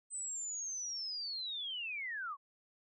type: linear sweep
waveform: sine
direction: down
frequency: 8200 to 1061 Hz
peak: -38 dBFS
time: 0.1-2.37 s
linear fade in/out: 50 ms
effects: none